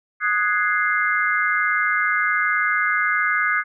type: chord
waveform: sine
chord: Ab dominant seventh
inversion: second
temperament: equal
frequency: 1244.5 / 1480 / 1661.2 / 2093 Hz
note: Eb6 / Gb6 / Ab6 / C7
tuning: 0 / 0 / 0 / 0 cents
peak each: -23 dBFS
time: 0.2-3.64 s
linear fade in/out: 50 ms
effects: none